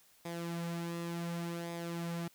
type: tone with flanger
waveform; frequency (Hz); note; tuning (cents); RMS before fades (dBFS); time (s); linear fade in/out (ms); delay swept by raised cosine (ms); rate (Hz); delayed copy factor
sawtooth; 169.9; F3; -47; -39; 0.25-2.28; 5; 0.69 to 4.59; 0.68; -0.55
effects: white hiss -65 dBFS RMS until 2.34 s